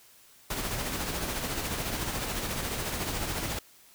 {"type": "noise with tremolo", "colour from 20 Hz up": "pink", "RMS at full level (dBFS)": -31, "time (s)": [0.5, 3.59], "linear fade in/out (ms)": 5, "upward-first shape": "sine", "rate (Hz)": 14, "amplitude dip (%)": 40, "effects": ["white hiss -57 dBFS RMS until 3.94 s"]}